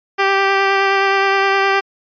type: tone with vibrato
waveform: 10% pulse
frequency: 391.6 Hz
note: G4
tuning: 2 cents flat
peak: -4 dBFS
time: 0.18-1.81 s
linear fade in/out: 20 ms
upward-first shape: sine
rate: 9.6 Hz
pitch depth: 12 cents each way
effects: resampled to 11025 Hz